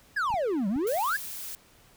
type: exponential two-way sweep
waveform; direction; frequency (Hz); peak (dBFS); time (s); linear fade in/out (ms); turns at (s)
triangle; down then up; 1760 to 185 to 1760; -23; 0.16-1.17; 10; 0.68
type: clicks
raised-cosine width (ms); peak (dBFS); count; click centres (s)
5; -35 / -28 / -29; 3; 0.304 / 0.341 / 0.761
type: noise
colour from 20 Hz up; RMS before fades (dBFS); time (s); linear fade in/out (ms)
blue; -38; 0.87-1.55; 0
effects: pink hiss -58 dBFS RMS until 1.96 s